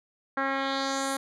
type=tone with low-pass filter sweep; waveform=10% pulse; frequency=271.2 Hz; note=C#4; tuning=38 cents flat; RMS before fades=-29 dBFS; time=0.37-1.17 s; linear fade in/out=5 ms; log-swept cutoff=1600 to 11000 Hz; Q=2.2; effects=none